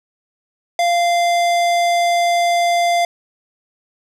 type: tone with hard clipping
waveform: sine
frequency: 693 Hz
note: F5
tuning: 14 cents flat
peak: -15 dBFS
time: 0.79-3.05 s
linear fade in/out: 2 ms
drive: 18 dB
effects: none